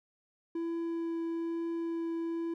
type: tone with vibrato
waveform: triangle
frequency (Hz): 333.3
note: E4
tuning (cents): +19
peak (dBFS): -30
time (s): 0.55-2.54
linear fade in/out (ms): 5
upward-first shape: triangle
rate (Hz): 1.1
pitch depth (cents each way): 8
effects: none